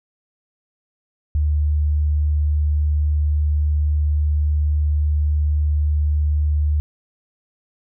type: tone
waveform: sine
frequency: 74.7 Hz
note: D2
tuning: 30 cents sharp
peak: -15 dBFS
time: 1.35-6.8 s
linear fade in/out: 0 ms
effects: none